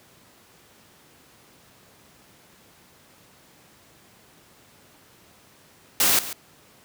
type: noise with echo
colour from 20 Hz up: white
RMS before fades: -19 dBFS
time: 6-6.19 s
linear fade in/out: 2 ms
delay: 140 ms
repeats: 1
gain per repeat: -14 dB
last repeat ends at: 6.33 s
effects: pink hiss -54 dBFS RMS until 6.84 s + high-pass 100 Hz 12 dB/octave